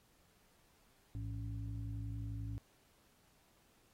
harmonic tone with a mistuned harmonic, 56 Hz, A1, 31 cents sharp, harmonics 1 / 2 / 3 / 5, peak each -45 / -41 / -56 / -51 dBFS, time 1.15-2.58 s, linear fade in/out 0 ms, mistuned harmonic 2, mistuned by -74 cents, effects pink hiss -71 dBFS RMS until 3.93 s + AAC 48 kbps

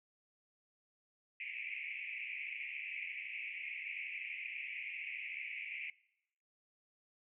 white band-pass noise, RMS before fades -44 dBFS, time 1.4-5.9 s, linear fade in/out 2 ms, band 2100 to 2600 Hz, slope 96 dB/octave, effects noise-tail reverb RT60 0.8 s tail -22 dB re dry

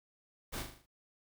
pink noise with echo, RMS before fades -40 dBFS, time 0.52-0.63 s, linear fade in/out 20 ms, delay 39 ms, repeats 6, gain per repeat -5 dB, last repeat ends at 0.864 s, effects none

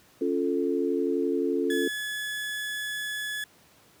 sine chord, Db augmented, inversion none, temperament equal, 277.2 / 349.2 / 440 Hz, Db4 / F4 / A4, 0 / 0 / 0 cents, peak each -28 dBFS, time 0.21-1.88 s, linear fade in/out 5 ms
30% pulse tone, 1705 Hz, G#6, 45 cents sharp, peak -28 dBFS, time 1.7-3.44 s, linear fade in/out 2 ms
effects pink hiss -58 dBFS RMS until 4 s + high-pass 100 Hz 12 dB/octave

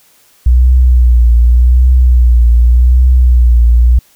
sine tone with vibrato, 60.8 Hz, B1, 26 cents flat, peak -3 dBFS, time 0.46-3.99 s, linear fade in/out 5 ms, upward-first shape triangle, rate 0.86 Hz, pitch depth 77 cents each way, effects white hiss -48 dBFS RMS until 4.15 s

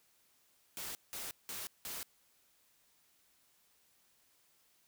white noise bursts, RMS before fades -43 dBFS, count 4, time 0.77-2.03 s, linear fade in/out 0 ms, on 180 ms, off 180 ms, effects white hiss -71 dBFS RMS until 4.87 s

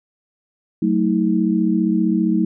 sine tone cluster, 187.6 / 222.8 / 319.9 Hz, F#3 / A3 / D#4, +24 / +22 / +48 cents, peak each -19 dBFS, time 0.82-2.45 s, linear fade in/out 5 ms, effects none

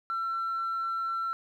sine tone, 1348 Hz, E6, 38 cents sharp, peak -27 dBFS, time 0.1-1.33 s, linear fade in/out 0 ms, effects tanh soft clip ceiling -26 dBFS + 11-bit

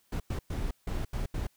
brown noise bursts at uneven times, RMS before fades -32 dBFS, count 6, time 0.12-0.2 / 0.3-0.39 / 0.5-0.71 / 0.87-1.05 / 1.13-1.26 / 1.34-1.47 s, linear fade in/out 5 ms, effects white hiss -69 dBFS RMS until 1.56 s

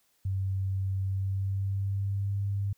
sine tone with pitch glide, 96.1 to 99.72 Hz, G2 to G2, -34 to +30 cents, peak -27 dBFS, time 0.25-2.73 s, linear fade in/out 5 ms, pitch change +64 cents, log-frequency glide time 1.04-2.36 s, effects white hiss -70 dBFS RMS until 2.77 s

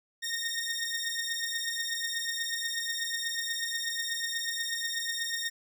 15% pulse beating tone pair, 1841 / 1849.2 Hz, A#6 / A#6, -22 / -14 cents, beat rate 8.2 Hz, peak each -28 dBFS, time 0.22-5.5 s, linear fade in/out 20 ms, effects none

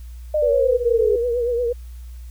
sine exponential sweep, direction down, 616 to 410 Hz, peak -16 dBFS, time 0.34-1.16 s, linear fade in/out 5 ms
sine tone with vibrato, 480.2 Hz, B4, 49 cents flat, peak -18 dBFS, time 0.42-1.73 s, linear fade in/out 10 ms, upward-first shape triangle, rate 8.6 Hz, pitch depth 75 cents each way
effects added 60 Hz sine -33 dBFS peak until 2.3 s + white hiss -55 dBFS RMS until 2.3 s

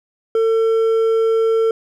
triangle tone with hard clipping, 450 Hz, A4, 39 cents sharp, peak -14 dBFS, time 0.35-1.71 s, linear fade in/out 2 ms, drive 7 dB, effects none

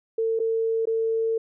sine tone with dropouts, 450.1 Hz, A4, 39 cents sharp, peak -21 dBFS, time 0.18-1.38 s, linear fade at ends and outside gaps 5 ms, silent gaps 0.392-0.399 / 0.855-0.871 s, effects none

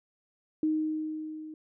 sine tone with level ramp, 311.1 Hz, D#4, in tune, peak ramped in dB -23 to -40 dBFS, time 0.63-1.54 s, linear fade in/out 2 ms, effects none

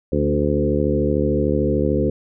harmonic tone with a mistuned harmonic, 73.42 Hz, D2, in tune, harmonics 1 / 2 / 3 / 4 / 5 / 6 / 7, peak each -24 / -24 / -24 / -24 / -24 / -24 / -24 dBFS, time 0.12-2.1 s, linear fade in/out 5 ms, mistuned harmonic 4, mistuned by -17 cents, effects none

